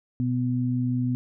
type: tone pair together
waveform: sine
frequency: 123.47 / 249.6 Hz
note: B2 / B3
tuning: 0 / +19 cents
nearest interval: octave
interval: 1219 cents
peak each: -25 dBFS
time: 0.2-1.15 s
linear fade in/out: 0 ms
effects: none